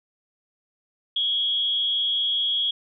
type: tone with amplitude modulation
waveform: sine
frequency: 3312 Hz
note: G#7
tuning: 5 cents flat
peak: -18 dBFS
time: 1.16-2.71 s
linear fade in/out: 5 ms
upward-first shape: sine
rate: 225 Hz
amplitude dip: 60%
effects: none